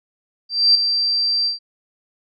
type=tone with ADSR envelope; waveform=sine; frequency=4699 Hz; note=D8; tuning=in tune; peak=-8 dBFS; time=0.49-1.59 s; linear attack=260 ms; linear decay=4 ms; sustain=-8 dB; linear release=130 ms; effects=none